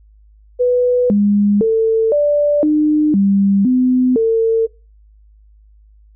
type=tone with pitch steps; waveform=sine; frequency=494.1 / 204.3 / 446.8 / 586 / 303.2 / 197.9 / 253.6 / 450.8 Hz; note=B4 / G#3 / A4 / D5 / D#4 / G3 / B3 / A4; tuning=+1 / -28 / +27 / -4 / -45 / +17 / +46 / +42 cents; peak=-10 dBFS; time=0.59-4.67 s; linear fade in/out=20 ms; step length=510 ms; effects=noise-tail reverb RT60 0.3 s tail -21 dB re dry + added 52 Hz sine -44 dBFS peak until 6.15 s